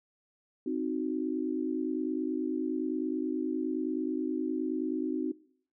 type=chord; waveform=sine; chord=C diminished; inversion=none; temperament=equal; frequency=261.6 / 311.1 / 370 Hz; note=C4 / Eb4 / Gb4; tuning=0 / 0 / 0 cents; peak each=-33 / -33 / -35 dBFS; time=0.66-5.32 s; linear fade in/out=5 ms; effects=noise-tail reverb RT60 0.6 s tail -21 dB re dry

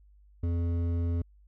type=tone with hard clipping; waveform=sine; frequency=85.3 Hz; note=F2; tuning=40 cents flat; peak=-28 dBFS; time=0.43-1.22 s; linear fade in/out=5 ms; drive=10 dB; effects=added 50 Hz sine -55 dBFS peak until 1.47 s

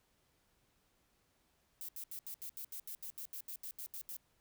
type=noise bursts; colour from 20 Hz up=violet; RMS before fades=-45 dBFS; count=16; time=1.81-4.166 s; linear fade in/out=0 ms; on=76 ms; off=76 ms; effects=pink hiss -75 dBFS RMS until 4.4 s

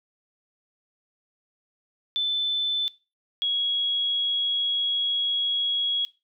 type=tone pair in turn; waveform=sine; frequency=3520 / 3322 Hz; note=A7 / G#7; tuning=0 / 0 cents; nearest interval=minor second; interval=100 cents; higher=first; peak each=-22 dBFS; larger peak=neither; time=2.16-2.88 / 3.42-6.05 s; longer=second; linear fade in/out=0 ms; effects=noise-tail reverb RT60 0.3 s tail -21 dB re dry

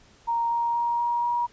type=tone with pitch steps; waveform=sine; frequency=932.3 / 938.2 / 944.2 / 950.2 / 956.3 Hz; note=A#5 / A#5 / A#5 / A#5 / A#5; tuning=0 / +11 / +22 / +33 / +44 cents; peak=-22 dBFS; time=0.27-1.47 s; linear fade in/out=20 ms; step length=240 ms; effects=pink hiss -56 dBFS RMS until 1.52 s + resampled to 16000 Hz

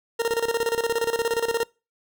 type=tone with tremolo; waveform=40% pulse; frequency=462.4 Hz; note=A#4; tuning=14 cents flat; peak=-19 dBFS; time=0.19-1.64 s; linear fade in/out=10 ms; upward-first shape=square; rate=17 Hz; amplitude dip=75%; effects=noise-tail reverb RT60 0.3 s tail -25 dB re dry

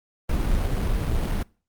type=noise with sample-and-hold; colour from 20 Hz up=brown; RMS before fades=-23 dBFS; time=0.29-1.43 s; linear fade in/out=5 ms; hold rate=3675 Hz; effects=noise-tail reverb RT60 0.4 s tail -24 dB re dry + Opus 32 kbps

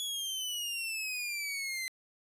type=exponential sweep; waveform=sawtooth; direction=down; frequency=3400 to 2046 Hz; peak=-31 dBFS; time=0-1.88 s; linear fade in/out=0 ms; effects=resampled to 32000 Hz

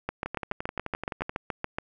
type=two click trains; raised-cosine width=0.5 ms; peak=-17 / -14 dBFS; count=13 / 13; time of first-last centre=0.26-1.294 / 0.09-1.785 s; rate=11.6 / 7.08 Hz; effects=none

